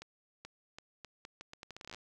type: accelerating click train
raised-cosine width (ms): 0.2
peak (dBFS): -29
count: 18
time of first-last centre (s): 0.02-1.946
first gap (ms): 430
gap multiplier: 0.78
effects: none